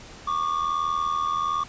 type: ring-modulated tone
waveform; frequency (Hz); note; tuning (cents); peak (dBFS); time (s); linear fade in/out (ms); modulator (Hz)
triangle; 1155; D6; -29; -18; 0.27-1.64; 10; 40.6
effects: pink hiss -44 dBFS RMS until 1.68 s + resampled to 16000 Hz